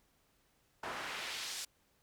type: noise with band-pass filter sweep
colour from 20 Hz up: pink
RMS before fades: -42 dBFS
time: 0.83-1.65 s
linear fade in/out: 5 ms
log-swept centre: 1000 to 6700 Hz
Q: 0.96
effects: pink hiss -73 dBFS RMS until 2.02 s